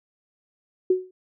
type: tone with exponential decay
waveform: sine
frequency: 370 Hz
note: F#4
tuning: in tune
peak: -13 dBFS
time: 0.9-1.11 s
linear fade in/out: 5 ms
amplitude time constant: 45 ms
effects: none